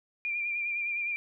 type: tone with vibrato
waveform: sine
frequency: 2389 Hz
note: D7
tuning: 29 cents sharp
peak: -29 dBFS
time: 0.25-1.16 s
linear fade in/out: 0 ms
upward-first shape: sine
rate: 9.8 Hz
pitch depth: 38 cents each way
effects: none

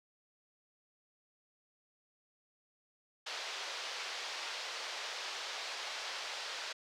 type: band-pass noise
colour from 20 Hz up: white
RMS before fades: -42 dBFS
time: 3.26-6.73 s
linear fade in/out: 10 ms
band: 480 to 5100 Hz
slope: 24 dB/octave
effects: none

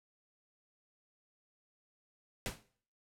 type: noise with exponential decay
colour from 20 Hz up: pink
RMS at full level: -34 dBFS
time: 2.46-2.63 s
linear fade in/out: 0 ms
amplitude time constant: 36 ms
effects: noise-tail reverb RT60 0.5 s tail -17 dB re dry + low-pass 12000 Hz 12 dB/octave

